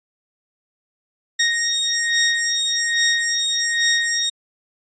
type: beating tone pair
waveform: 15% pulse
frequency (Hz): 1864.7 / 1865.9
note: A#6 / A#6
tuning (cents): 0 / +1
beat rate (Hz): 1.2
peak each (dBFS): -14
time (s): 1.39-4.3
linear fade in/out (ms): 10
effects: resampled to 16000 Hz